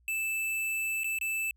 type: tone with dropouts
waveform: square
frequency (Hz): 2637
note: E7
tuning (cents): 0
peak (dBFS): -30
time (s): 0.08-1.51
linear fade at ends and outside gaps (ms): 1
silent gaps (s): 1.035-1.043 / 1.187-1.212
effects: added 60 Hz sine -62 dBFS peak until 1.56 s